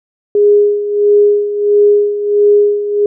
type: tone with tremolo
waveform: sine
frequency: 412.3 Hz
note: G#4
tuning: 13 cents flat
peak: -4 dBFS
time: 0.35-3.06 s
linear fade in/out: 2 ms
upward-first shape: sine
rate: 1.5 Hz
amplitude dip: 70%
effects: none